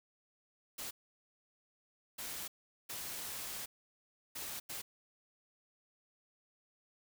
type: noise bursts at uneven times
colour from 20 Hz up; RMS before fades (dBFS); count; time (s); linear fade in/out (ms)
white; -43; 5; 0.78-0.91 / 2.18-2.48 / 2.89-3.66 / 4.35-4.6 / 4.69-4.82; 10
effects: none